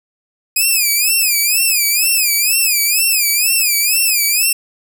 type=tone with vibrato; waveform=5% pulse; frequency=2489 Hz; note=D#7; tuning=in tune; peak=-3 dBFS; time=0.56-4.53 s; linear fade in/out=5 ms; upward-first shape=sine; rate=2.1 Hz; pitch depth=150 cents each way; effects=none